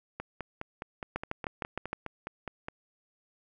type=two click trains; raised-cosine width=0.5 ms; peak=-17 / -21 dBFS; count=6 / 13; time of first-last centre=1.16-1.93 / 0.2-2.684 s; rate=6.49 / 4.83 Hz; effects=none